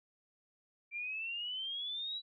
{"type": "exponential sweep", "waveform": "sine", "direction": "up", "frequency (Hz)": [2349, 3951], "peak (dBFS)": -37, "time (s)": [0.91, 2.22], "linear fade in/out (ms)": 50, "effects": []}